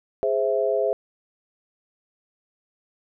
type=chord; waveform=sine; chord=Ab augmented; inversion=none; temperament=equal; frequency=415.3 / 523.3 / 659.3 Hz; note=Ab4 / C5 / E5; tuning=0 / 0 / 0 cents; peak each=-24 dBFS; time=0.23-0.93 s; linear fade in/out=0 ms; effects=none